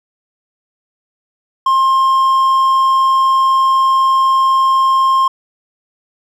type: tone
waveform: triangle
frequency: 1062 Hz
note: C6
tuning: 25 cents sharp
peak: -7 dBFS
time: 1.66-5.28 s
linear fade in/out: 5 ms
effects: none